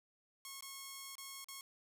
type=tone with dropouts; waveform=5% pulse; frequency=1090 Hz; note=C#6; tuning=29 cents flat; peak=-35 dBFS; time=0.45-1.61 s; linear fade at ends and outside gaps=1 ms; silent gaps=0.608-0.624 / 1.154-1.181 / 1.444-1.485 s; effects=none